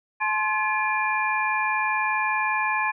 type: tone cluster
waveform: sine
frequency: 857 / 1052 / 1713 / 2400 Hz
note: A5 / C6 / A6 / D7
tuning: -46 / +9 / -47 / +37 cents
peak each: -27 dBFS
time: 0.2-2.92 s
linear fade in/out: 20 ms
effects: none